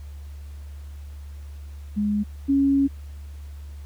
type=tone pair in turn; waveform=sine; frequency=207.7 / 276.5 Hz; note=G#3 / C#4; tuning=0 / -4 cents; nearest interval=perfect fourth; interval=496 cents; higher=second; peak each=-20 / -16 dBFS; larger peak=second; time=1.96-2.24 / 2.48-2.88 s; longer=second; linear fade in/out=20 ms; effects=added 72 Hz sine -35 dBFS peak until 3.85 s + pink hiss -56 dBFS RMS until 3.85 s